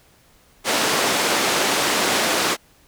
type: band-pass noise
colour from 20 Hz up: pink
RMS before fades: -20 dBFS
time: 0.64-2.57 s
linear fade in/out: 50 ms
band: 330 to 8600 Hz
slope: 12 dB/octave
effects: pink hiss -55 dBFS RMS until 2.87 s